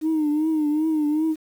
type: tone with vibrato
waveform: sine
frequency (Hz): 307.3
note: D#4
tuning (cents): -21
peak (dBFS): -17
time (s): 0.01-1.36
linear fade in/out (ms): 50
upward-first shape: triangle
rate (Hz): 2.6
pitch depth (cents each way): 84
effects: tanh soft clip ceiling -16 dBFS + 8-bit